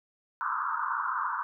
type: band-pass noise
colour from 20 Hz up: pink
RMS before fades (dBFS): -31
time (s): 0.41-1.43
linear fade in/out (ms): 0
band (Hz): 940 to 1500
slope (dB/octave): 96
effects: none